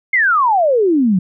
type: exponential sweep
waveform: sine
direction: down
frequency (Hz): 2166 to 174.1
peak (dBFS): -10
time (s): 0.13-1.19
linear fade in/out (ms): 5
effects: none